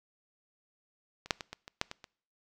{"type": "clicks", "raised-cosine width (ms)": 0.2, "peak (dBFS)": [-28, -8, -21, -23, -27, -11, -22, -29], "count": 8, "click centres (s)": [1.26, 1.308, 1.408, 1.53, 1.679, 1.814, 1.914, 2.042], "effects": ["noise-tail reverb RT60 0.6 s tail -25 dB re dry"]}